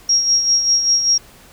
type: tone with tremolo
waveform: sine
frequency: 5600 Hz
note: F8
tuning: 4 cents sharp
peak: -10 dBFS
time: 0.09-1.18 s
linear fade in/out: 5 ms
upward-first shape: sine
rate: 5.1 Hz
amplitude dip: 55%
effects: pink hiss -45 dBFS RMS until 1.52 s

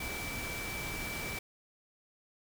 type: tone in noise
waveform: sine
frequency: 2318 Hz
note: D7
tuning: 23 cents flat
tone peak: -40 dBFS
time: 0-1.39 s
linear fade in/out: 5 ms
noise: pink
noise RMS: -40 dBFS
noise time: 0-1.39 s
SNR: -3 dB
effects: none

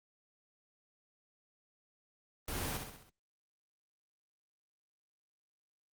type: noise with echo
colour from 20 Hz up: pink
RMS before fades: -38 dBFS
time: 2.48-2.77 s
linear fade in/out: 2 ms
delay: 65 ms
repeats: 5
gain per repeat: -5 dB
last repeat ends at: 3.095 s
effects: Opus 24 kbps

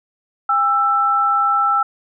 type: tone pair together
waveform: sine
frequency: 807 / 1328.7 Hz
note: G#5 / E6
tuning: -50 / +13 cents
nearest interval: major sixth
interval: 863 cents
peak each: -20 / -14 dBFS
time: 0.49-1.83 s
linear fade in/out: 5 ms
effects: none

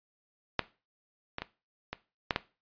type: clicks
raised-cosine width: 0.3 ms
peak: -9 / -18 / -19 / -19 / -10 / -11 dBFS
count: 6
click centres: 0.593 / 1.384 / 1.42 / 1.93 / 2.308 / 2.361 s
effects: noise-tail reverb RT60 0.3 s tail -17 dB re dry + resampled to 11025 Hz

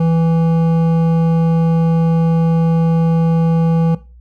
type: tone with hard clipping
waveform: sine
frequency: 164.81 Hz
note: E3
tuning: in tune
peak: -13 dBFS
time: 0-3.95 s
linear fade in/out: 5 ms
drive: 11 dB
effects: noise-tail reverb RT60 0.3 s tail -17 dB re dry + added 60 Hz sine -38 dBFS peak until 4.2 s

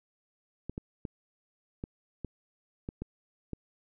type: clicks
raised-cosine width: 3 ms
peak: -23 dBFS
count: 8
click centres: 0.696 / 0.779 / 1.052 / 1.839 / 2.247 / 2.889 / 3.02 / 3.533 s
effects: none

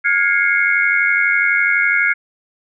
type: tone cluster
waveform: sine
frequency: 1420 / 1649 / 2121 / 2213 Hz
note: F6 / G#6 / C7 / C#7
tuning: +28 / -13 / +23 / -3 cents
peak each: -18 dBFS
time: 0.04-2.14 s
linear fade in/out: 20 ms
effects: none

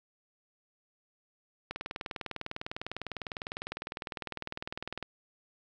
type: click train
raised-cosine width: 0.3 ms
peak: -20 dBFS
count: 67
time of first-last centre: 1.71-5.027 s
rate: 19.9 Hz
effects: none

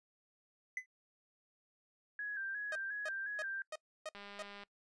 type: tone with exponential decay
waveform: triangle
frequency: 2025 Hz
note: B6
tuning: 43 cents sharp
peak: -32 dBFS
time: 0.77-0.86 s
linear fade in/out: 2 ms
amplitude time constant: 19 ms
type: tone with vibrato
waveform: sine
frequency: 1625 Hz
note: G#6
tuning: 38 cents flat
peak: -38 dBFS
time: 2.19-3.62 s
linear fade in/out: 2 ms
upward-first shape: square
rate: 2.8 Hz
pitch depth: 51 cents each way
type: tone bursts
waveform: sawtooth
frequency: 622.3 Hz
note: D#5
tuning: in tune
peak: -37 dBFS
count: 6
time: 2.72-4.424 s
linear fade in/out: 2 ms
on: 34 ms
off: 300 ms
type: click train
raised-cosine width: 0.3 ms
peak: -35 dBFS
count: 99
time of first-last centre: 4.15-4.635 s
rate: 202 Hz
effects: noise-tail reverb RT60 0.1 s tail -22 dB re dry + resampled to 22050 Hz

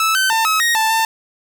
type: tone with pitch steps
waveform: sawtooth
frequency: 1309 / 1535 / 897 / 1283 / 1873 / 883 / 895 Hz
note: E6 / G6 / A5 / E6 / A#6 / A5 / A5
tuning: -13 / -37 / +33 / -47 / +8 / +6 / +29 cents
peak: -10 dBFS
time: 0-1.05 s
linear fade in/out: 2 ms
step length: 150 ms
effects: none

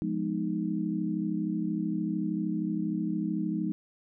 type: chord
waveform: sine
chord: F half-diminished seventh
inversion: none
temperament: equal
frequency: 174.61 / 207.7 / 246.9 / 311.1 Hz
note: F3 / Ab3 / Cb4 / Eb4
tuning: 0 / 0 / 0 / 0 cents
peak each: -33 / -32 / -38 / -32 dBFS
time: 0.02-3.72 s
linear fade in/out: 0 ms
effects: none

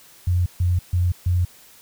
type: tone bursts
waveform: sine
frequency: 88.9 Hz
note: F2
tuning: 31 cents sharp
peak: -16 dBFS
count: 4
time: 0.27-1.45 s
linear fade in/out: 5 ms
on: 190 ms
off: 140 ms
effects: white hiss -49 dBFS RMS until 1.81 s

